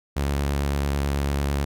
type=tone with vibrato; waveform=sawtooth; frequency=70.5 Hz; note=C#2; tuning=30 cents sharp; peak=-18 dBFS; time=0.16-1.65 s; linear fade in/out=10 ms; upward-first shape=triangle; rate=9 Hz; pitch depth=22 cents each way; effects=none